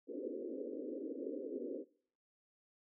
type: band-pass noise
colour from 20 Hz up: pink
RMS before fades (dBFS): -43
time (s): 0.07-1.85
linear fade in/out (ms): 50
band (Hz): 250 to 540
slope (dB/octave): 96
effects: noise-tail reverb RT60 0.6 s tail -23 dB re dry